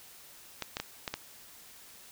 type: clicks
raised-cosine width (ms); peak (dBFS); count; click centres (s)
0.2; -16; 5; 0.623 / 0.769 / 0.8 / 1.078 / 1.14
effects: white hiss -53 dBFS RMS until 2.11 s